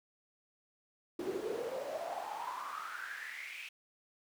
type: noise with high-pass filter sweep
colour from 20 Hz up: brown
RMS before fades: -41 dBFS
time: 1.19-3.69 s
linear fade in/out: 5 ms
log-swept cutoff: 330 to 2600 Hz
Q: 8.4
effects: none